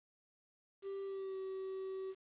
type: tone with pitch glide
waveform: triangle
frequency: 392 to 381.5 Hz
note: G4 to G4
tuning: 0 to -47 cents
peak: -38 dBFS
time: 0.82-2.15 s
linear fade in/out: 50 ms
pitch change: -47 cents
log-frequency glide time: 1.04-1.37 s
effects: resampled to 8000 Hz + 11-bit